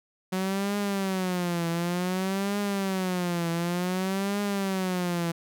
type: tone with vibrato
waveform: sawtooth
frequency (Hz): 185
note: F#3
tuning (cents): 0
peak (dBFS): -22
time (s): 0.32-5.32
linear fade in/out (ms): 10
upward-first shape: triangle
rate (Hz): 0.55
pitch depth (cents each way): 180
effects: none